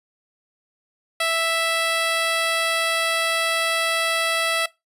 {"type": "tone", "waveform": "10% pulse", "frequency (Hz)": 659.3, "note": "E5", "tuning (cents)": 0, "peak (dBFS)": -11, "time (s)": [1.2, 4.66], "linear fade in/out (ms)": 5, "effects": ["noise-tail reverb RT60 0.2 s tail -20 dB re dry", "resampled to 32000 Hz"]}